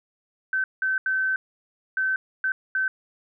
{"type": "tone bursts at uneven times", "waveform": "sine", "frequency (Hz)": 1536, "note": "G6", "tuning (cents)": -36, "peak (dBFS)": -21, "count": 6, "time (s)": [[0.53, 0.64], [0.82, 0.98], [1.06, 1.36], [1.97, 2.16], [2.44, 2.52], [2.75, 2.88]], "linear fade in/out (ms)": 2, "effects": []}